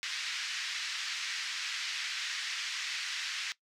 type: band-pass noise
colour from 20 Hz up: pink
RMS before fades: -37 dBFS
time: 0.03-3.52 s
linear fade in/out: 0 ms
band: 1700 to 5900 Hz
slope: 24 dB/octave
effects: noise-tail reverb RT60 0.1 s tail -18 dB re dry